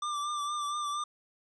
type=tone with vibrato; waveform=square; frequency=1182 Hz; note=D6; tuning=11 cents sharp; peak=-32 dBFS; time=0.02-1.04 s; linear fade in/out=5 ms; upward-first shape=triangle; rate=4.3 Hz; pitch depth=40 cents each way; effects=resampled to 22050 Hz + 12-bit